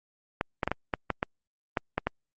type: clicks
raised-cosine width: 0.5 ms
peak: -11 dBFS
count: 10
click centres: 0.411 / 0.632 / 0.676 / 0.716 / 0.938 / 1.103 / 1.229 / 1.772 / 1.98 / 2.07 s
effects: Opus 48 kbps